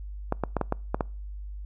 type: clicks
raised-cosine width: 1 ms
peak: -11 dBFS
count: 7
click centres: 0.324 / 0.437 / 0.567 / 0.613 / 0.724 / 0.945 / 1.008 s
effects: noise-tail reverb RT60 0.4 s tail -26 dB re dry + added 50 Hz sine -35 dBFS peak until 1.65 s